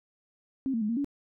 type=tone with pitch steps; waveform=sine; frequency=267.3 / 227.7 / 210.8 / 232.1 / 283.6 Hz; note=C4 / A#3 / G#3 / A#3 / C#4; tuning=+37 / -40 / +26 / -7 / +40 cents; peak=-26 dBFS; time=0.66-1.045 s; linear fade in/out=0 ms; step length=77 ms; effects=none